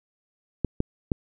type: clicks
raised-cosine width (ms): 3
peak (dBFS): -10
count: 3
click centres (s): 0.647 / 0.804 / 1.118
effects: none